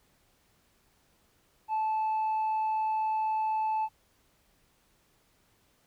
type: tone with tanh clipping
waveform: sine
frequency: 872 Hz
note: A5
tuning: 16 cents flat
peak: -27 dBFS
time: 1.68-3.89 s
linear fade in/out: 50 ms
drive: 1 dB
effects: pink hiss -68 dBFS RMS until 5.86 s